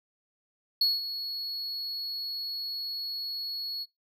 triangle tone with ADSR envelope, 4358 Hz, C#8, 30 cents flat, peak -19 dBFS, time 0.81-3.86 s, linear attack 4 ms, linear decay 190 ms, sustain -12 dB, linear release 39 ms, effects noise-tail reverb RT60 0.2 s tail -26 dB re dry

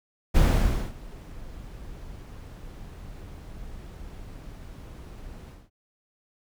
brown noise with ADSR envelope, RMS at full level -17 dBFS, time 0.34-5.7 s, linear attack 22 ms, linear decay 560 ms, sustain -24 dB, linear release 210 ms, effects none

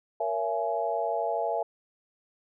sine chord, A# half-diminished seventh, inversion none, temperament just, 466.2 / 559.4 / 671.3 / 839.1 Hz, A#4 / C#5 / E5 / G#5, 0 / +16 / +31 / +18 cents, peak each -33 / -34 / -29 / -32 dBFS, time 0.2-1.63 s, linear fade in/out 5 ms, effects none

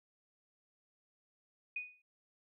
sine tone with exponential decay, 2480 Hz, D#7, 6 cents flat, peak -34 dBFS, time 1.76-2.02 s, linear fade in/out 5 ms, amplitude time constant 56 ms, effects none

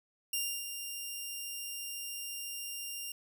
10% pulse tone with ADSR envelope, 2794 Hz, F7, in tune, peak -22 dBFS, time 0.33-3.12 s, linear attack 4 ms, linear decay 300 ms, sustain -8 dB, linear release 3 ms, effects none

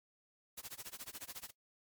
white noise with tremolo, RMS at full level -45 dBFS, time 0.57-1.51 s, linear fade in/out 10 ms, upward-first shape sine, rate 14 Hz, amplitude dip 100%, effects noise-tail reverb RT60 0.1 s tail -18 dB re dry + MP3 96 kbps

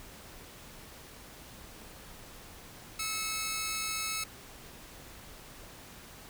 10% pulse tone pair together, 1299.6 / 2184 Hz, E6 / C#7, -25 / -26 cents, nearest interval major sixth, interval 899 cents, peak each -27 dBFS, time 2.99-4.24 s, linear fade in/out 5 ms, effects pink hiss -50 dBFS RMS until 6.29 s

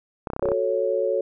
clicks, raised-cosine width 1 ms, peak -14 dBFS, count 9, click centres 0.272 / 0.302 / 0.334 / 0.364 / 0.395 / 0.426 / 0.456 / 0.487 / 0.518 s
sine chord, F# minor, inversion none, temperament equal, 370 / 440 / 554.4 Hz, F#4 / A4 / C#5, 0 / 0 / 0 cents, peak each -27 / -25 / -23 dBFS, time 0.42-1.21 s, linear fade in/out 5 ms
effects none

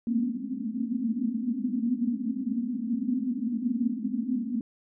pink band-pass noise, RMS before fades -29 dBFS, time 0.07-4.61 s, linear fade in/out 2 ms, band 220 to 260 Hz, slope 96 dB/octave, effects none

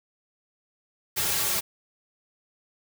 white noise with comb filter, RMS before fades -26 dBFS, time 1.16-1.61 s, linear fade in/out 20 ms, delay 4 ms, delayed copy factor -0.6, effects none

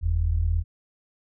sine tone pair together, 44.5 / 82.41 Hz, F1 / E2, +33 / 0 cents, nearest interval major seventh, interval 1067 cents, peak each -24 / -22 dBFS, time 0.01-0.64 s, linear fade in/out 50 ms, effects none

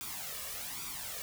white noise with flanger, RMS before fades -41 dBFS, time 0.01-1.22 s, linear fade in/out 0 ms, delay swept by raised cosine 0.84 to 1.78 ms, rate 1.2 Hz, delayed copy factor +0.7, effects none

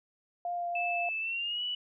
sine tone with vibrato, 698.5 Hz, F5, in tune, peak -31 dBFS, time 0.45-1.09 s, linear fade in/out 2 ms, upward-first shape triangle, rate 3.2 Hz, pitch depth 12 cents each way
sine tone with pitch glide, 2630 to 2952 Hz, E7 to F#7, -5 to -5 cents, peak -31 dBFS, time 0.75-1.75 s, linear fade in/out 5 ms, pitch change +200 cents, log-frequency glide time 1.2-1.63 s
effects none

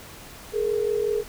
sine tone pair together, 420 / 465.4 Hz, G#4 / A#4, +19 / -3 cents, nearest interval major second, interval 178 cents, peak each -23 / -26 dBFS, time 0.52-1.24 s, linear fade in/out 50 ms, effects pink hiss -43 dBFS RMS until 1.28 s

